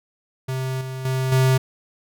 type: tone with level steps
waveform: square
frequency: 130.81 Hz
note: C3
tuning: in tune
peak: -24 / -29 / -21 / -15 dBFS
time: 0.48-1.58 s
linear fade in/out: 10 ms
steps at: 0.81 / 1.05 / 1.32 s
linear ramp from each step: 2 ms
effects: none